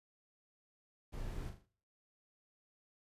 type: noise with echo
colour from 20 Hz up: brown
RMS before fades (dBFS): -43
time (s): 1.12-1.51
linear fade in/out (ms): 20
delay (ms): 40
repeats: 4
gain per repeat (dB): -7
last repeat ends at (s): 1.67
effects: noise-tail reverb RT60 0.5 s tail -21 dB re dry + resampled to 32000 Hz